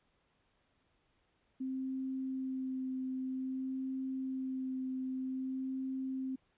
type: tone with vibrato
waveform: sine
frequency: 261.6 Hz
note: C4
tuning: in tune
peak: -35 dBFS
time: 1.6-6.36 s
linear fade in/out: 10 ms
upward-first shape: sine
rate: 0.52 Hz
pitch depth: 13 cents each way
effects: pink hiss -75 dBFS RMS until 6.57 s + resampled to 8000 Hz